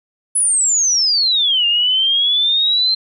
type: exponential two-way sweep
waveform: sine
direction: down then up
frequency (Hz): 10350 to 2794 to 4151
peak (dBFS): -12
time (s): 0.35-2.95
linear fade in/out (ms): 10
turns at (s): 1.66
effects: none